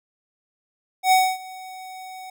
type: tone with ADSR envelope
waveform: square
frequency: 749 Hz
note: F#5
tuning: 21 cents sharp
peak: -13 dBFS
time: 1.03-2.3 s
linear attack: 86 ms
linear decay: 260 ms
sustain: -23 dB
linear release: 4 ms
effects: none